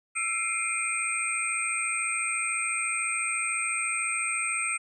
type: tone cluster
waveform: sine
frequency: 1338 / 2112 / 2358 / 2472 / 8370 Hz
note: E6 / C7 / D7 / D#7 / C9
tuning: +25 / +16 / +6 / -12 / 0 cents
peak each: -35 / -35 / -34 / -33 / -30 dBFS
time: 0.15-4.78 s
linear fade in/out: 20 ms
effects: none